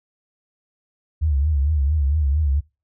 sine tone with vibrato, 73.1 Hz, D2, 7 cents flat, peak -16 dBFS, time 1.21-2.61 s, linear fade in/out 20 ms, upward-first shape triangle, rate 4.4 Hz, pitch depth 160 cents each way, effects noise-tail reverb RT60 0.3 s tail -24 dB re dry

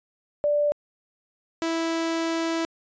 sine / sawtooth tone pair in turn, 587.3 / 329 Hz, D5 / E4, 0 / -3 cents, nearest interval minor seventh, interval 1003 cents, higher first, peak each -19 / -20 dBFS, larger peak first, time 0.44-0.72 / 1.62-2.65 s, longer second, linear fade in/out 0 ms, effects resampled to 16000 Hz

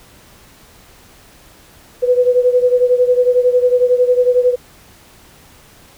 sine beating tone pair, 493.9 / 504.9 Hz, B4 / B4, 0 / +38 cents, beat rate 11 Hz, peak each -11 / -15 dBFS, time 2.02-4.56 s, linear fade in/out 20 ms, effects pink hiss -45 dBFS RMS until 5.97 s

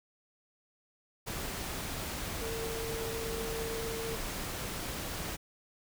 sine tone in noise, 453.3 Hz, A#4, 48 cents flat, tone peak -37 dBFS, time 2.41-4.17 s, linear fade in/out 20 ms, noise pink, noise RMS -38 dBFS, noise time 1.26-5.37 s, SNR -2 dB, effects none

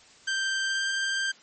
sawtooth tone with pitch glide, 1569 to 1579 Hz, G6 to G6, +1 to +12 cents, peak -22 dBFS, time 0.27-1.32 s, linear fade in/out 10 ms, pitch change +11 cents, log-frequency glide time 0.64-0.84 s, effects white hiss -54 dBFS RMS until 1.42 s + MP3 32 kbps

